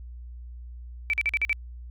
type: tone bursts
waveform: sine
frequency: 2316 Hz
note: D7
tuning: 25 cents flat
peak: -21 dBFS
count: 6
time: 1.1-1.529 s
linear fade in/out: 0 ms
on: 34 ms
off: 45 ms
effects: added 60 Hz sine -38 dBFS peak until 1.9 s